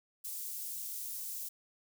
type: high-pass noise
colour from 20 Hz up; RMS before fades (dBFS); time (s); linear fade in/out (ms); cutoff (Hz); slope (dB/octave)
white; -41; 0.24-1.49; 10; 7700; 12
effects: none